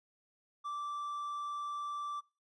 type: tone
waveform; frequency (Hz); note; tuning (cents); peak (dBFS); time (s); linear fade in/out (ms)
triangle; 1169; D6; -8; -35; 0.64-2.21; 20
effects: noise-tail reverb RT60 0.3 s tail -22 dB re dry + resampled to 24000 Hz